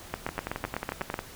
two click trains, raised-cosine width 0.5 ms, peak -14 / -16 dBFS, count 9 / 11, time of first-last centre 0.14-1.141 / 0.29-1.191 s, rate 7.99 / 11.1 Hz, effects pink hiss -46 dBFS RMS until 1.35 s

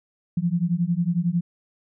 sine beating tone pair, 167.4 / 178.4 Hz, E3 / F3, +27 / +37 cents, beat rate 11 Hz, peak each -23 dBFS, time 0.37-1.41 s, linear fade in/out 5 ms, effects none

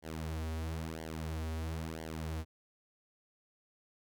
sawtooth tone with flanger, 80 Hz, D#2, 49 cents sharp, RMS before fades -39 dBFS, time 0.02-2.45 s, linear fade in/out 50 ms, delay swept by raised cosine 0.78 to 5.98 ms, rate 1 Hz, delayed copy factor -0.85, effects none

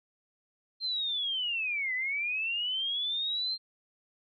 sine linear two-way sweep, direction down then up, 4186 to 1981 to 4186 Hz, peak -29 dBFS, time 0.8-3.58 s, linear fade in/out 50 ms, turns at 1.94 s, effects none

